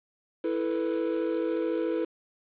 triangle chord, E suspended fourth, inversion none, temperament equal, 329.6 / 440 / 493.9 Hz, E4 / A4 / B4, 0 / 0 / 0 cents, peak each -27 / -30 / -29 dBFS, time 0.44-2.05 s, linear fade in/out 5 ms, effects resampled to 8000 Hz + 8-bit

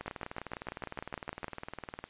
two click trains, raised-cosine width 0.5 ms, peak -24 / -20 dBFS, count 41 / 10, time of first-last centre 0.01-2.04 / 0.08-1.444 s, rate 19.7 / 6.6 Hz, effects white hiss -58 dBFS RMS until 2.09 s + resampled to 8000 Hz

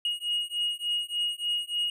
triangle beating tone pair, 2877 / 2880.4 Hz, F#7 / F#7, -49 / -47 cents, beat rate 3.4 Hz, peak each -29 / -29 dBFS, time 0.05-1.9 s, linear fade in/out 2 ms, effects none

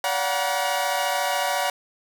sawtooth tone cluster, 573 / 720 / 754 / 956 Hz, D5 / F#5 / F#5 / A#5, -43 / -47 / +32 / +43 cents, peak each -24 dBFS, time 0.04-1.7 s, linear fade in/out 2 ms, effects none

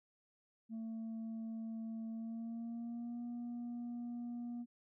sine tone with pitch glide, 224.6 to 239.3 Hz, A3 to A#3, +36 to +46 cents, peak -38 dBFS, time 0.69-4.66 s, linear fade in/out 50 ms, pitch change +110 cents, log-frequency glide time 2.1-3.23 s, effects tanh soft clip ceiling -40 dBFS

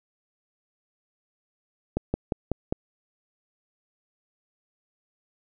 slowing click train, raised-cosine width 2 ms, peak -11 dBFS, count 5, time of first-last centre 1.97-2.725 s, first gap 170 ms, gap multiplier 1.07, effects none

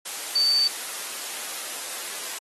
sine tone in noise, 4568 Hz, D8, 49 cents flat, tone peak -18 dBFS, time 0.35-0.68 s, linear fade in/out 10 ms, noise white, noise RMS -33 dBFS, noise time 0.05-2.39 s, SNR +12 dB, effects high-pass 400 Hz 12 dB/octave + AAC 32 kbps

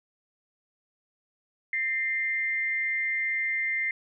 sine tone pair together, 1814.7 / 2093 Hz, A#6 / C7, -47 / 0 cents, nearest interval major second, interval 247 cents, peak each -33 / -26 dBFS, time 1.73-3.91 s, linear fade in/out 2 ms, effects none

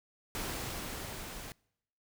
pink noise with level ramp, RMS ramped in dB -37 to -45 dBFS, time 0.35-1.52 s, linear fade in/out 0 ms, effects noise-tail reverb RT60 0.8 s tail -26 dB re dry

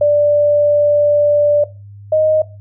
sine tone pair in turn, 587.3 / 622.2 Hz, D5 / D#5, 0 / 0 cents, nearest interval minor second, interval 100 cents, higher second, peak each -8 / -9 dBFS, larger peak first, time 0.01-1.64 / 2.12-2.42 s, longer first, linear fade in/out 5 ms, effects noise-tail reverb RT60 0.3 s tail -18 dB re dry + added 101 Hz sine -33 dBFS peak until 2.6 s

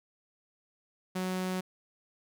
sawtooth tone, 185 Hz, F#3, in tune, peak -27 dBFS, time 1.15-1.61 s, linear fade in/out 10 ms, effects none

